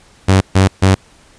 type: tone bursts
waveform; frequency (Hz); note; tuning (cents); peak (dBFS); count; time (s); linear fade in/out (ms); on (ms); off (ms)
sawtooth; 95.5; G2; -45; -3; 3; 0.28-0.95; 10; 130; 140
effects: pink hiss -47 dBFS RMS until 1.38 s + resampled to 22050 Hz

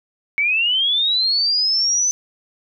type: linear sweep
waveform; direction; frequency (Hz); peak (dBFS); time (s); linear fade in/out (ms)
sine; up; 2217 to 6110; -15; 0.38-2.11; 0
effects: none

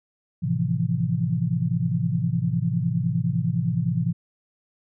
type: chord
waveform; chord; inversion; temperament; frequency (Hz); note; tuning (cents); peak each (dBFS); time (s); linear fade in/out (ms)
sine; F major seventh; first; equal; 110 / 130.81 / 164.81 / 174.61; A2 / C3 / E3 / F3; 0 / 0 / 0 / 0; -28 / -26 / -25 / -27; 0.42-4.13; 20
effects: none

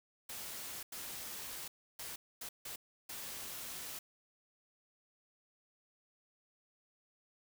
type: noise bursts at uneven times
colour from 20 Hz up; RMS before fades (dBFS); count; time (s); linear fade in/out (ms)
white; -45; 6; 0.29-0.83 / 0.92-1.68 / 1.99-2.16 / 2.41-2.49 / 2.65-2.76 / 3.09-3.99; 5
effects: none

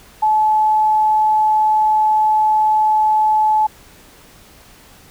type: tone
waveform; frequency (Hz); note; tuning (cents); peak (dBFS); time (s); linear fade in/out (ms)
sine; 861; A5; -38; -11; 0.22-3.67; 10
effects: pink hiss -45 dBFS RMS until 5.1 s

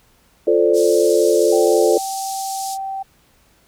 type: chord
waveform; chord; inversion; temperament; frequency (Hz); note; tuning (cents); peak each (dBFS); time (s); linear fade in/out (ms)
sine; D minor seventh; first; equal; 349.2 / 440 / 523.3 / 587.3; F4 / A4 / C5 / D5; 0 / 0 / 0 / 0; -17 / -15 / -19 / -19; 0.47-1.98; 5
type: band-pass noise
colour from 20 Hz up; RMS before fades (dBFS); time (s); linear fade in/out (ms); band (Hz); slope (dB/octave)
pink; -31; 0.73-2.78; 50; 4900 to 11000; 24
type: tone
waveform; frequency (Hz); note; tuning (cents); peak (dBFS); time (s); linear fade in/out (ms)
sine; 776; G5; -18; -23; 1.52-3.03; 10
effects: pink hiss -56 dBFS RMS until 3.67 s

